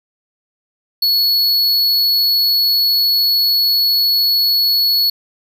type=tone; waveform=square; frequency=4387 Hz; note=C#8; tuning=19 cents flat; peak=-12 dBFS; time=1.02-5.1 s; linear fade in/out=5 ms; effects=none